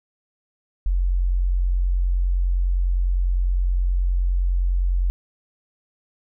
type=tone; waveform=sine; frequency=44.88 Hz; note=F1; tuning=48 cents sharp; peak=-17 dBFS; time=0.86-5.1 s; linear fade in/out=0 ms; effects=none